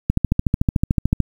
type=click train; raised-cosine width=5 ms; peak=-3 dBFS; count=16; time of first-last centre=0.1-1.203 s; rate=13.6 Hz; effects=7-bit